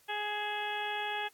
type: harmonic tone with a mistuned harmonic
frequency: 416.8 Hz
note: G#4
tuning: 6 cents sharp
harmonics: 1 / 2 / 3 / 4 / 5 / 6 / 7 / 8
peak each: -43 / -36 / -50 / -39 / -45 / -41 / -47 / -42 dBFS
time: 0.08-1.29 s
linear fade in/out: 20 ms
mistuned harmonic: 6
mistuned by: +45 cents
effects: white hiss -65 dBFS RMS until 1.33 s + AAC 64 kbps